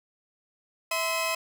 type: tone cluster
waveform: sawtooth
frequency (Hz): 653 / 1029 / 2551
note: E5 / C6 / D#7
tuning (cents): -17 / -29 / +43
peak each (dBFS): -27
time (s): 0.91-1.35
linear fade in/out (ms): 5
effects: none